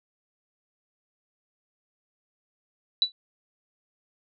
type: tone with exponential decay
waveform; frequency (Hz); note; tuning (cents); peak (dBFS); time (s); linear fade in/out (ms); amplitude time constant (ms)
sine; 3951; B7; 0; -14; 3.02-3.12; 1; 20
effects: none